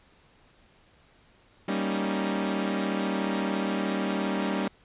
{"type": "chord", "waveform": "sawtooth", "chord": "Eb dominant seventh", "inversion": "first", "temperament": "equal", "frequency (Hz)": [196, 233.1, 277.2, 311.1], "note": ["G3", "Bb3", "Db4", "Eb4"], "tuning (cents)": [0, 0, 0, 0], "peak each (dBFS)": [-25, -30, -29, -30], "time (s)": [1.68, 4.68], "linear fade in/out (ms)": 5, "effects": ["pink hiss -60 dBFS RMS until 4.84 s", "resampled to 8000 Hz"]}